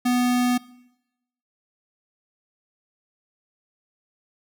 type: tone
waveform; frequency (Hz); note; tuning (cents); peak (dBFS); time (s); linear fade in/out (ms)
square; 246.9; B3; 0; -19; 0.05-0.58; 10
effects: noise-tail reverb RT60 0.9 s tail -21 dB re dry